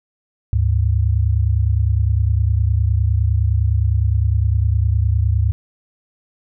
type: tone pair together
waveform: sine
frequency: 73.42 / 103.2 Hz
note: D2 / G#2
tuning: 0 / -10 cents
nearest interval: tritone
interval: 590 cents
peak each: -16 dBFS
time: 0.53-5.52 s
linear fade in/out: 0 ms
effects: none